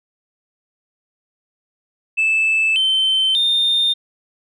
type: tone with pitch steps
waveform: sine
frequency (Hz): 2628 / 3089 / 3632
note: E7 / G7 / A#7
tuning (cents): -6 / -26 / -46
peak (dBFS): -12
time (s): 2.17-3.94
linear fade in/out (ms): 20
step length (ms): 590
effects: tanh soft clip ceiling -11 dBFS